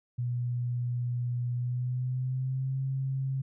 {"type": "tone with pitch glide", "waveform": "sine", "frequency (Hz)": [122, 133.81], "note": ["B2", "C3"], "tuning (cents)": [-21, 39], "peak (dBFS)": -28, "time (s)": [0.18, 3.42], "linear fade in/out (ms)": 10, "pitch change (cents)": 160, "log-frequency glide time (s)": [1.54, 2.8], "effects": []}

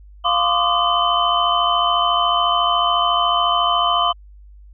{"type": "tone cluster", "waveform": "sine", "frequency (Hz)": [696, 1030, 1144, 1218, 3052], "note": ["F5", "C6", "D6", "D#6", "G7"], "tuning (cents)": [-6, -28, -46, -37, -47], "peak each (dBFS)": -21, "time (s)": [0.24, 4.13], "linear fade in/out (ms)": 20, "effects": ["added 50 Hz sine -40 dBFS peak until 4.73 s"]}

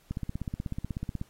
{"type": "click train", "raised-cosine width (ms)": 5, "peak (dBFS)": -20, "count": 19, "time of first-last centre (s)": [0.11, 1.214], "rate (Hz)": 16.3, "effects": ["pink hiss -63 dBFS RMS until 1.29 s", "AAC 48 kbps"]}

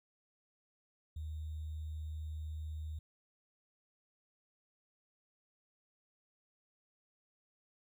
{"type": "tone with sample-and-hold", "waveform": "sine", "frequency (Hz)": 77.78, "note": "D#2", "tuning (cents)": 0, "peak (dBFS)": -39, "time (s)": [1.16, 2.99], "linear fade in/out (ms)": 5, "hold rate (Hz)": 3675, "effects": []}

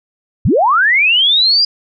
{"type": "linear sweep", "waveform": "sine", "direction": "up", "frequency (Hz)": [61, 4900], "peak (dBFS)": -8, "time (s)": [0.45, 1.65], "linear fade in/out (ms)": 5, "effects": []}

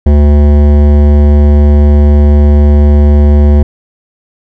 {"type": "tone with hard clipping", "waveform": "sine", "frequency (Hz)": 73, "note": "D2", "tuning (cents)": -10, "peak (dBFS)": -4, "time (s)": [0.06, 3.63], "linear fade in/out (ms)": 5, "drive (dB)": 15, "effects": []}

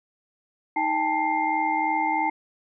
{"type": "tone cluster", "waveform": "sine", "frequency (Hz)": [314.2, 801, 884, 2105], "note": ["D#4", "G5", "A5", "C7"], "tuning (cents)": [17, 37, 8, 10], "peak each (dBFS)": [-30, -27, -24, -29], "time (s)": [0.76, 2.3], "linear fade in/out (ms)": 5, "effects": []}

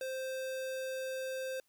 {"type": "tone", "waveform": "square", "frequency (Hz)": 523.3, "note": "C5", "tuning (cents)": 0, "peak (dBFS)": -37, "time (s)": [0.01, 1.6], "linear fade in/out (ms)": 2, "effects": ["white hiss -75 dBFS RMS until 1.68 s"]}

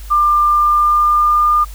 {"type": "tone with pitch glide", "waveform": "sine", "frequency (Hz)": [1194, 1206.5], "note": ["D6", "D6"], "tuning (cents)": [28, 46], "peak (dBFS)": -9, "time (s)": [0.1, 1.65], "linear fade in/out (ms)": 20, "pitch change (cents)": 18, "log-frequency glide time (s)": [0.45, 1.53], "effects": ["added 50 Hz sine -28 dBFS peak until 1.74 s", "white hiss -41 dBFS RMS until 1.74 s"]}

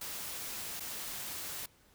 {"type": "noise with dropouts", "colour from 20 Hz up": "white", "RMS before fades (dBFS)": -41, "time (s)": [0.01, 1.66], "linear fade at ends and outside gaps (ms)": 5, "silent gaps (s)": [0.798, 0.804], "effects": ["pink hiss -65 dBFS RMS until 1.94 s"]}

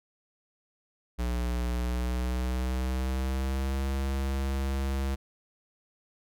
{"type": "tone with pitch glide", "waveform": "square", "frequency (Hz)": [60.2, 67.57], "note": ["B1", "C#2"], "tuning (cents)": [-44, -44], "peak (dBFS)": -28, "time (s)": [1.18, 5.16], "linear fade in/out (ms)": 20, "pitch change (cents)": 200, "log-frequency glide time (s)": [1.66, 3.85], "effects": []}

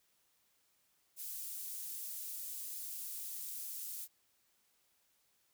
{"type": "high-pass noise", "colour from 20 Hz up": "pink", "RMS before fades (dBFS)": -44, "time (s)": [1.16, 4.08], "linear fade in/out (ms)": 50, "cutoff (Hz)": 11000, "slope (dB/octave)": 12, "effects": ["white hiss -75 dBFS RMS until 5.53 s"]}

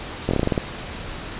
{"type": "slowing click train", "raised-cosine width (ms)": 2, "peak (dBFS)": -6, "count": 9, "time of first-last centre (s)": [0.29, 0.578], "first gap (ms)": 21, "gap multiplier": 1.15, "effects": ["pink hiss -33 dBFS RMS until 1.39 s", "resampled to 8000 Hz"]}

